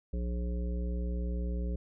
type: harmonic tone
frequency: 59.8 Hz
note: A#1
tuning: 45 cents sharp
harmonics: 1 / 3 / 5 / 7 / 9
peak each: -31 / -39 / -47 / -46 / -48 dBFS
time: 0.13-1.76 s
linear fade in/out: 5 ms
effects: none